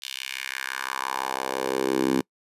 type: tone with high-pass filter sweep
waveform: 10% pulse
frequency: 65.9 Hz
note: C2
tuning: 13 cents sharp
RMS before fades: -28 dBFS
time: 0.02-2.21 s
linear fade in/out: 5 ms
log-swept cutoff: 3400 to 260 Hz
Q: 2.4
effects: noise-tail reverb RT60 0.1 s tail -26 dB re dry + resampled to 32000 Hz